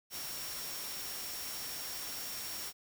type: tone in noise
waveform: sine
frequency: 5550 Hz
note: F8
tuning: 12 cents flat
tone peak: -45 dBFS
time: 0.1-2.73 s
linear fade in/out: 50 ms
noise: white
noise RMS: -42 dBFS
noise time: 0.1-2.73 s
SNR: -6 dB
effects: none